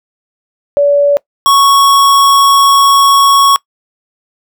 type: tone pair in turn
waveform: sine / square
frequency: 573 / 1108.9 Hz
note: D5 / C#6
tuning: -43 / 0 cents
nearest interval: major seventh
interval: 1143 cents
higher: second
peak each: -5 dBFS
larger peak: neither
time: 0.77-1.17 / 1.46-3.56 s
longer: second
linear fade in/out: 0 ms
effects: noise-tail reverb RT60 0.1 s tail -23 dB re dry